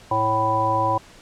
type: harmonic tone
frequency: 110 Hz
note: A2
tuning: in tune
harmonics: 1 / 3 / 5 / 7 / 9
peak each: -28 / -30 / -26 / -25 / -20 dBFS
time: 0.11-0.98 s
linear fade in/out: 5 ms
effects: pink hiss -47 dBFS RMS until 1.21 s + low-pass 8000 Hz 12 dB/octave